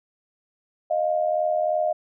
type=tone pair together; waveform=sine; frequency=620 / 703 Hz; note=D#5 / F5; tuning=-6 / +11 cents; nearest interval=major second; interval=217 cents; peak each=-22 / -24 dBFS; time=0.9-1.93 s; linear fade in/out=10 ms; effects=none